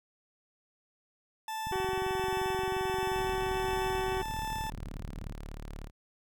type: tone with tremolo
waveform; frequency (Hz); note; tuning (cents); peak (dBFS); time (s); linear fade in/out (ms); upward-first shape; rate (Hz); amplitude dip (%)
40% pulse; 880; A5; 0; -33; 1.48-4.7; 2; sine; 1.4; 25
type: click train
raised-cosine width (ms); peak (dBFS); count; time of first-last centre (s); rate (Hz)
5; -30; 84; 1.67-5.31; 22.8
type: harmonic tone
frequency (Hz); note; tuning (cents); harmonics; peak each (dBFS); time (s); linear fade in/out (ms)
378.2; F#4; +38; 1 / 2 / 3 / 4 / 5 / 6 / 7 / 8 / 9; -32 / -38 / -42 / -44 / -46 / -48 / -49 / -50 / -51; 1.72-4.22; 5
type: tone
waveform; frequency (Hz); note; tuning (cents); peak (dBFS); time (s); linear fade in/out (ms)
sawtooth; 36.53; D1; -8; -36; 3.12-5.91; 50
effects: none